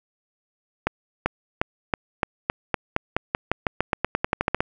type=accelerating click train; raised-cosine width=0.5 ms; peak=-5 dBFS; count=22; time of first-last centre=0.87-4.605 s; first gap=390 ms; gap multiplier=0.91; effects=none